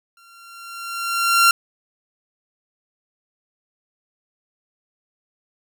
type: tone with exponential growth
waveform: sawtooth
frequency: 1375 Hz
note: F6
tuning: 27 cents flat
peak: -6 dBFS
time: 0.17-1.51 s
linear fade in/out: 2 ms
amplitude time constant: 290 ms
effects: none

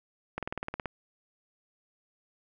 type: slowing click train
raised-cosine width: 0.5 ms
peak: -18 dBFS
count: 10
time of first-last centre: 0.38-0.857 s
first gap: 47 ms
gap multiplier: 1.03
effects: none

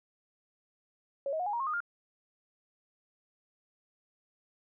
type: tone with pitch steps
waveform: sine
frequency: 554.4 / 633.2 / 723.1 / 825.9 / 943.2 / 1077.2 / 1230.3 / 1405.1 Hz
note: C#5 / D#5 / F#5 / G#5 / A#5 / C#6 / D#6 / F6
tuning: 0 / +30 / -40 / -10 / +20 / -50 / -20 / +10 cents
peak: -30 dBFS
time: 1.26-1.804 s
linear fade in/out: 2 ms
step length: 68 ms
effects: none

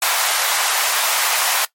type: high-pass noise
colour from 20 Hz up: pink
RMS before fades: -18 dBFS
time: 0.02-1.65 s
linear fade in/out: 2 ms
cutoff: 740 Hz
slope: 24 dB/octave
effects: noise-tail reverb RT60 0.1 s tail -18 dB re dry + MP3 64 kbps

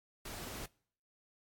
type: noise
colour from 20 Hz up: pink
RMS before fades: -45 dBFS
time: 0.25-0.66 s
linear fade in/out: 5 ms
effects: noise-tail reverb RT60 0.6 s tail -25 dB re dry + AAC 64 kbps

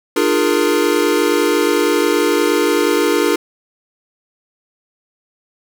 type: chord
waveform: square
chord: Bb dominant seventh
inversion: first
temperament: equal with one note detuned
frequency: 300.9 / 349.2 / 415.3 / 466.2 Hz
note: D4 / F4 / Ab4 / Bb4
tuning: +42 / 0 / 0 / 0 cents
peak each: -19 dBFS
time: 0.16-3.36 s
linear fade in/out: 5 ms
effects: none

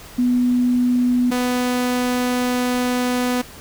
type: tone pair in turn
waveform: sine / sawtooth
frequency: 246.9 / 248.3 Hz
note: B3 / B3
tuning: 0 / +9 cents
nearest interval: unison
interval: 9 cents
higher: second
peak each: -14 dBFS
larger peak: neither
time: 0.18-1.31 / 1.31-3.42 s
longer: second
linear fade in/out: 10 ms
effects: pink hiss -40 dBFS RMS until 3.6 s

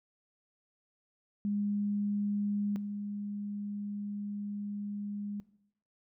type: tone pair in turn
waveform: sine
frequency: 204.7 / 204.7 Hz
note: G#3 / G#3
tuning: -25 / -25 cents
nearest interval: unison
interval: 0 cents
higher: neither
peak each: -29 / -35 dBFS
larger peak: first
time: 1.45-2.76 / 2.76-5.4 s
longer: second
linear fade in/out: 0 ms
effects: noise-tail reverb RT60 0.8 s tail -20 dB re dry

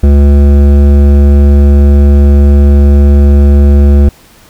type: tone with hard clipping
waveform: sine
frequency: 71.1 Hz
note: C#2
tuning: 45 cents sharp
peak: -3 dBFS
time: 0.03-4.09 s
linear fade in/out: 5 ms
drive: 13 dB
effects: pink hiss -40 dBFS RMS until 4.49 s

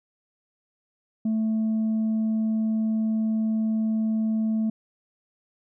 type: tone with tanh clipping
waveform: sine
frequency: 220 Hz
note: A3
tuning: in tune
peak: -22 dBFS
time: 1.25-4.7 s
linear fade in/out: 5 ms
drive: 1 dB
effects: none

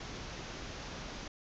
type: low-pass noise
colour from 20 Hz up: pink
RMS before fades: -44 dBFS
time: 0-1.28 s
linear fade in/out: 5 ms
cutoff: 6700 Hz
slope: 96 dB/octave
effects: none

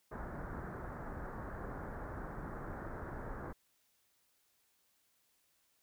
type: low-pass noise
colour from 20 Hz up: pink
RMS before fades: -44 dBFS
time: 0.11-3.53 s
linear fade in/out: 10 ms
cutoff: 1700 Hz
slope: 48 dB/octave
effects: white hiss -75 dBFS RMS until 5.82 s

